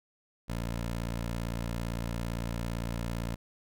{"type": "tone", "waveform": "15% pulse", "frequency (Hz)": 57.7, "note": "A#1", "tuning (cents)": -17, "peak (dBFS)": -26, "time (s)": [0.48, 3.36], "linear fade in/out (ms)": 20, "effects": []}